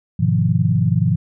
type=chord; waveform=sine; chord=F half-diminished seventh; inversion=first; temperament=equal with one note detuned; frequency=103.83 / 125.48 / 155.56 / 174.61 Hz; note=Ab2 / Cb3 / Eb3 / F3; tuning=0 / +28 / 0 / 0 cents; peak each=-19 dBFS; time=0.19-1.16 s; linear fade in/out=10 ms; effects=none